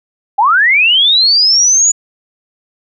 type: linear sweep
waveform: sine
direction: up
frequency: 760 to 6940 Hz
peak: -6 dBFS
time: 0.38-1.92 s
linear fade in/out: 10 ms
effects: none